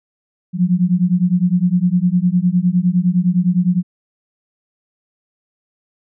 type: beating tone pair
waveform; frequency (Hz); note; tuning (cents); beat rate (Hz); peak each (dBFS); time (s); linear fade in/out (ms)
sine; 174.1 / 183.9; F3 / F#3; -5 / -10; 9.8; -15; 0.53-3.83; 50
effects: none